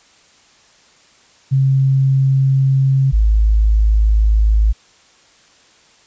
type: tone pair in turn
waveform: sine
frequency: 134.6 / 53.42 Hz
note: C3 / G#1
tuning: +49 / +50 cents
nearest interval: octave + major third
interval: 1599 cents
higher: first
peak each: -10 / -9 dBFS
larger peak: second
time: 1.51-3.12 / 3.12-4.73 s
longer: neither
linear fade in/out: 20 ms
effects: white hiss -50 dBFS RMS until 6.06 s + resampled to 16000 Hz